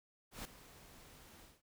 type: noise with ADSR envelope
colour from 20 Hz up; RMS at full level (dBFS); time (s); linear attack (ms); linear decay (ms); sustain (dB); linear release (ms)
pink; -44; 0.31-1.62; 140; 4; -15; 190
effects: none